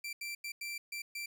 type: tone bursts at uneven times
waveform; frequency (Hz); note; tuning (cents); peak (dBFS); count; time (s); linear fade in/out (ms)
sawtooth; 2349; D7; 0; -35; 6; 0.04-0.13 / 0.21-0.35 / 0.44-0.52 / 0.61-0.78 / 0.92-1.02 / 1.15-1.26; 5
effects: none